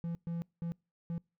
triangle tone bursts at uneven times, 168.9 Hz, E3, 42 cents sharp, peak -32 dBFS, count 4, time 0.04-0.15 / 0.27-0.42 / 0.62-0.72 / 1.1-1.18 s, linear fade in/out 0 ms, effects noise-tail reverb RT60 0.3 s tail -26 dB re dry

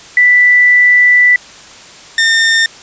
sine / sawtooth tone pair in turn, 1975.5 / 1814.1 Hz, B6 / A#6, 0 / -48 cents, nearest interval minor second, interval 148 cents, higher first, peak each -4 dBFS, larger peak neither, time 0.17-1.36 / 2.18-2.66 s, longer first, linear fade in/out 2 ms, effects white hiss -35 dBFS RMS until 2.82 s + resampled to 16000 Hz

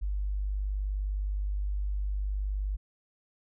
sine tone, 49.72 Hz, G1, 25 cents sharp, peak -28 dBFS, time 0.01-2.77 s, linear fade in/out 20 ms, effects none

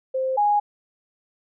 sine tone pair in turn, 523.3 / 827.1 Hz, C5 / G#5, 0 / -7 cents, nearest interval minor sixth, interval 793 cents, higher second, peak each -21 / -16 dBFS, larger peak second, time 0.14-0.37 / 0.37-0.6 s, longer neither, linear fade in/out 10 ms, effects none

